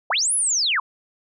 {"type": "linear two-way sweep", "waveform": "sine", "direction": "up then down", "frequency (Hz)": [466.2, 10800, 923], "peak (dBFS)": -18, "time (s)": [0.1, 0.8], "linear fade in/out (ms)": 5, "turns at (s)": 0.34, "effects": []}